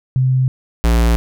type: tone pair in turn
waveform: sine / square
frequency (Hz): 129.7 / 57.77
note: C3 / A#1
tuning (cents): -15 / -15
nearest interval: octave + major second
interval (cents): 1400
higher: first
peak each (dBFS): -11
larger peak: neither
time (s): 0.16-0.48 / 0.84-1.16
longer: neither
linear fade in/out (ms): 0
effects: none